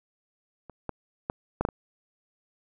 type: clicks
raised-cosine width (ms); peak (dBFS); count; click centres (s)
1; -29 / -17 / -14 / -11 / -8 / -20; 6; 0.697 / 0.893 / 1.299 / 1.61 / 1.651 / 1.688
effects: none